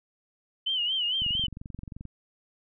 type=tone with vibrato; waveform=sine; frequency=3000 Hz; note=F#7; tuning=23 cents sharp; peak=-25 dBFS; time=0.66-1.47 s; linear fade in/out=10 ms; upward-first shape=sine; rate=4.4 Hz; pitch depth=100 cents each way
type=click train; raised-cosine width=5 ms; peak=-27 dBFS; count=20; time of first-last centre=1.22-2.053 s; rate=22.8 Hz
effects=none